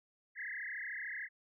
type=tone with frequency modulation; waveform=sine; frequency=1864.7 Hz; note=A#6; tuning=in tune; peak=-39 dBFS; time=0.35-1.29 s; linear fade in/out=50 ms; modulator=33.5 Hz; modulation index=6.7; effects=none